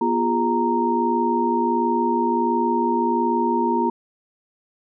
sine tone cluster, 241.8 / 347.8 / 409.2 / 929 Hz, B3 / F4 / G#4 / A#5, -36 / -7 / -26 / -6 cents, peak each -23 / -23 / -27 / -21 dBFS, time 0.01-3.9 s, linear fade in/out 5 ms, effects none

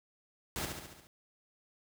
pink noise with echo, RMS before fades -37 dBFS, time 0.56-0.65 s, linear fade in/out 0 ms, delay 70 ms, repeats 6, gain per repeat -4 dB, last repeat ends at 1.07 s, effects none

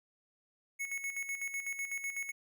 square tone with tremolo, 2200 Hz, C#7, 14 cents flat, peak -35 dBFS, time 0.79-2.32 s, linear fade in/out 20 ms, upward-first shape square, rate 8 Hz, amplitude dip 60%, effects none

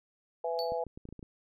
harmonic tone, 166.6 Hz, E3, 19 cents sharp, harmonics 3 / 4 / 5, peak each -33 / -35 / -37 dBFS, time 0.44-0.84 s, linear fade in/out 5 ms
triangle tone with exponential decay, 4473 Hz, C#8, 15 cents sharp, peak -32 dBFS, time 0.59-0.79 s, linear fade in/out 0 ms, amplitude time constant 43 ms
clicks, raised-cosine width 3 ms, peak -32 dBFS, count 8, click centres 0.721 / 0.867 / 0.975 / 1.054 / 1.089 / 1.126 / 1.193 / 1.228 s
effects none

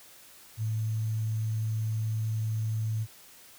sine tone with sample-and-hold, 110 Hz, A2, in tune, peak -27 dBFS, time 0.57-3.07 s, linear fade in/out 50 ms, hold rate 6300 Hz, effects white hiss -53 dBFS RMS until 3.58 s

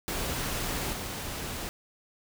pink noise with level steps, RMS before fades -32 / -36 dBFS, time 0.08-1.69 s, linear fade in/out 0 ms, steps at 0.93 s, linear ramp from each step 2 ms, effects none

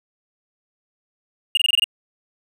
triangle tone bursts, 2838 Hz, F7, 27 cents sharp, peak -12 dBFS, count 7, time 1.55-1.842 s, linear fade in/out 2 ms, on 22 ms, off 23 ms, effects none

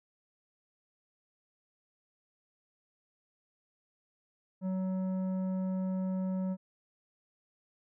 sine tone with tanh clipping, 187.3 Hz, F#3, 21 cents sharp, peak -32 dBFS, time 4.61-6.57 s, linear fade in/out 50 ms, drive 10 dB, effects none

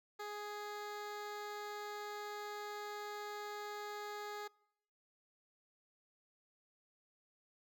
15% pulse tone with notch filter, 415.9 Hz, G#4, 2 cents sharp, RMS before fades -45 dBFS, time 0.19-4.48 s, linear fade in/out 10 ms, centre 10000 Hz, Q 0.94, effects noise-tail reverb RT60 0.8 s tail -26 dB re dry

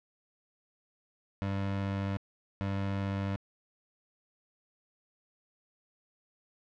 25% pulse tone pair in turn, 98.4 / 98.4 Hz, G2 / G2, +7 / +7 cents, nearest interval unison, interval 0 cents, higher neither, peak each -27 dBFS, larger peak neither, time 1.42-2.17 / 2.61-3.36 s, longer neither, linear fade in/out 0 ms, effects low-pass 3000 Hz 12 dB/octave

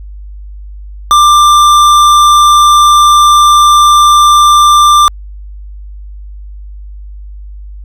sine tone with tanh clipping, 1186 Hz, D6, 17 cents sharp, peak -4 dBFS, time 1.11-5.08 s, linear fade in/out 0 ms, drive 16 dB, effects added 50 Hz sine -24 dBFS peak until 7.84 s

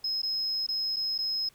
sine tone with dropouts, 5130 Hz, E8, 48 cents flat, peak -26 dBFS, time 0.04-1.49 s, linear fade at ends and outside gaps 5 ms, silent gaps 0.219-0.231 / 0.666-0.687 / 0.962-0.966 / 1.18-1.187 s, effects tanh soft clip ceiling -24 dBFS + pink hiss -61 dBFS RMS until 1.54 s

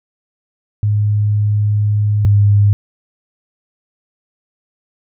sine tone pair in turn, 104.5 / 102.23 Hz, G#2 / G#2, +11 / -27 cents, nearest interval unison, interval 38 cents, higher first, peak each -11 / -7 dBFS, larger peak second, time 0.83-2.25 / 2.25-2.73 s, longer first, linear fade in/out 0 ms, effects none

